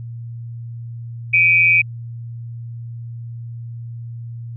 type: tone pair together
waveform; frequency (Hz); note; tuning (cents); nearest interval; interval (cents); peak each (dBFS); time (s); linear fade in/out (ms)
sine; 2316 / 2489; D7 / D#7; -25 / 0; minor second; 125; -13; 1.33-1.82; 10
effects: added 117 Hz sine -28 dBFS peak until 4.56 s